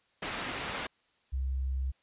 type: low-pass noise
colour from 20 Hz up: white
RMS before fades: -37 dBFS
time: 0.22-0.87 s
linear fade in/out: 5 ms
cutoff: 2700 Hz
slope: 12 dB/octave
type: tone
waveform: sine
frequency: 65.9 Hz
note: C2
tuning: 13 cents sharp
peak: -29 dBFS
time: 1.32-1.92 s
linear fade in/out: 20 ms
effects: white hiss -70 dBFS RMS until 2.02 s + resampled to 8000 Hz